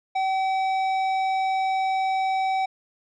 triangle tone with tanh clipping, 764 Hz, G5, 45 cents flat, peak -23 dBFS, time 0.15-2.66 s, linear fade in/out 10 ms, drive 15 dB, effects none

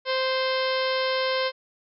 harmonic tone, 522 Hz, C5, 4 cents flat, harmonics 1 / 2 / 3 / 4 / 5 / 6 / 7 / 8 / 9 / 10, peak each -25 / -30 / -33 / -33 / -38 / -34 / -38 / -35 / -40 / -38 dBFS, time 0.05-1.52 s, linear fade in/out 50 ms, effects none

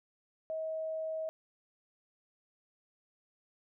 sine tone, 637 Hz, D#5, 41 cents sharp, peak -34 dBFS, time 0.5-1.29 s, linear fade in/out 0 ms, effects none

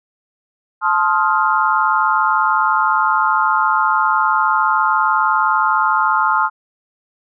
sine chord, F dominant seventh, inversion first, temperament just, 873.1 / 1047.7 / 1257.2 / 1396.9 Hz, A5 / C6 / Eb6 / F6, -14 / +2 / +18 / 0 cents, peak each -18 dBFS, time 0.81-6.5 s, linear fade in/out 50 ms, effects none

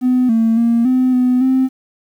triangle tone with pitch steps, 252.2 / 225.8 / 233 / 255.7 / 250.9 / 261.1 Hz, B3 / A3 / A#3 / C4 / B3 / C4, +36 / +45 / -1 / -40 / +28 / -3 cents, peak -7 dBFS, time 0.01-1.69 s, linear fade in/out 50 ms, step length 280 ms, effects tanh soft clip ceiling -7 dBFS + 8-bit

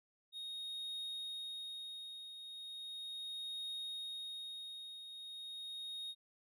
triangle tone with tremolo, 3729 Hz, A#7, in tune, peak -39 dBFS, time 0.32-6.15 s, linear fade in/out 50 ms, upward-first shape triangle, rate 0.37 Hz, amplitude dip 60%, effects none

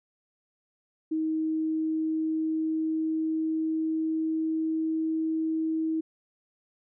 sine tone with pitch glide, 316.1 to 319.6 Hz, D#4 to D#4, +27 to +47 cents, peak -25 dBFS, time 1.11-6.01 s, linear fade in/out 10 ms, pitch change +20 cents, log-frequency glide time 1.4-5.2 s, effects none

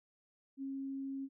sine tone, 271.3 Hz, C#4, 37 cents flat, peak -38 dBFS, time 0.57-1.29 s, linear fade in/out 50 ms, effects none

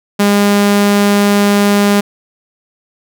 sawtooth tone, 203.3 Hz, G#3, 37 cents flat, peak -4 dBFS, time 0.19-2.01 s, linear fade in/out 10 ms, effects none

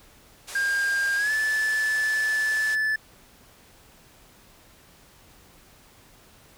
white band-pass noise, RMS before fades -39 dBFS, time 0.47-2.76 s, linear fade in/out 20 ms, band 410 to 9900 Hz, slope 24 dB/octave
triangle tone with pitch glide, 1607 to 1742.4 Hz, G6 to A6, +43 to -17 cents, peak -20 dBFS, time 0.55-2.96 s, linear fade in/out 5 ms, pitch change +140 cents, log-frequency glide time 1.16-1.32 s
effects pink hiss -54 dBFS RMS until 6.57 s

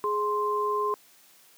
sine tone pair together, 418.2 / 1046.5 Hz, G#4 / C6, +12 / 0 cents, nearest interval octave + major third, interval 1588 cents, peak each -28 / -26 dBFS, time 0.04-0.94 s, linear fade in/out 0 ms, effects white hiss -57 dBFS RMS until 1.57 s + high-pass 150 Hz 12 dB/octave

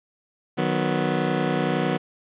20% pulse chord, B major, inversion first, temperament just, 154.34 / 185.21 / 246.9 Hz, D#3 / F#3 / B3, -14 / +2 / 0 cents, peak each -21 dBFS, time 0.57-1.98 s, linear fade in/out 20 ms, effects resampled to 8000 Hz + 9-bit

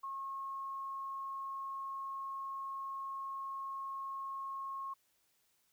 sine tone, 1085 Hz, C#6, 37 cents flat, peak -39 dBFS, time 0.03-4.94 s, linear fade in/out 10 ms, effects white hiss -75 dBFS RMS until 5.72 s

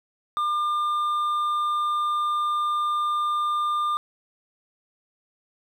sine tone with hard clipping, 1200 Hz, D6, 37 cents sharp, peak -23 dBFS, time 0.37-3.97 s, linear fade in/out 0 ms, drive 4 dB, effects none

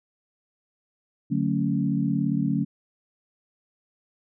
sine chord, D major seventh, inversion none, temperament equal with one note detuned, 146.83 / 185 / 222.2 / 277.2 Hz, D3 / F#3 / A3 / C#4, 0 / 0 / +17 / 0 cents, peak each -27 dBFS, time 1.3-2.65 s, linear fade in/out 20 ms, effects none

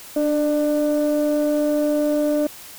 sine tone pair together, 295.2 / 597.4 Hz, D4 / D5, +9 / +29 cents, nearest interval octave, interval 1220 cents, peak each -18 dBFS, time 0.16-2.47 s, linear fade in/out 5 ms, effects tanh soft clip ceiling -13 dBFS + white hiss -40 dBFS RMS until 2.78 s

